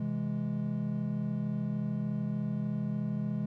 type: chord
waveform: triangle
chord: C augmented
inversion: none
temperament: equal with one note detuned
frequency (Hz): 130.81 / 164.24 / 207.7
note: C3 / E3 / G#3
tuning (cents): 0 / -6 / 0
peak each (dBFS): -34 / -34 / -31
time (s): 0-3.46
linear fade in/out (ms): 5
effects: none